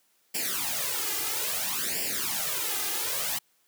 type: noise with flanger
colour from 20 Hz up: white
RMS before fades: -30 dBFS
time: 0.34-3.39 s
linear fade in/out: 10 ms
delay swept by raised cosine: 0.39 to 2.49 ms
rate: 0.6 Hz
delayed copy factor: +0.85
effects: white hiss -68 dBFS RMS until 3.67 s + high-pass 150 Hz 12 dB/octave